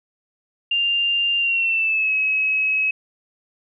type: tone with pitch glide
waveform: sine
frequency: 2794 to 2562 Hz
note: F7 to E7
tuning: 0 to -50 cents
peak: -17 dBFS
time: 0.71-2.91 s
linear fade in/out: 5 ms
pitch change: -150 cents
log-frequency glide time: 1.38-2.13 s
effects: none